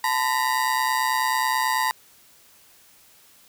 30% pulse ring-modulated tone, 948 Hz, A#5, 29 cents sharp, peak -15 dBFS, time 0.04-1.91 s, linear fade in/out 0 ms, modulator 64.6 Hz, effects white hiss -54 dBFS RMS until 3.48 s

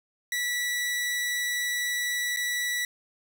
sawtooth tone with dropouts, 1952 Hz, B6, 21 cents flat, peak -23 dBFS, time 0.32-2.85 s, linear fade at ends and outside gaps 2 ms, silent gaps 2.363-2.37 s, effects none

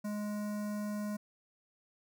square tone with notch filter, 208.5 Hz, G#3, 7 cents sharp, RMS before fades -37 dBFS, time 0.04-1.17 s, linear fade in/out 10 ms, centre 3200 Hz, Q 0.64, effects none

